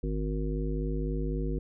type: harmonic tone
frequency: 51.91 Hz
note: G#1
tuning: in tune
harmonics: 1 / 3 / 5 / 7 / 9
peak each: -30 / -35 / -37 / -38 / -40 dBFS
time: 0.03-1.59 s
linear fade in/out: 5 ms
effects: none